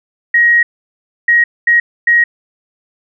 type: tone bursts at uneven times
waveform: sine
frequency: 1889 Hz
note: A#6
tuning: 22 cents sharp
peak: -6 dBFS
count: 4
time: 0.34-0.63 / 1.28-1.44 / 1.67-1.8 / 2.07-2.24 s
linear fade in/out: 5 ms
effects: none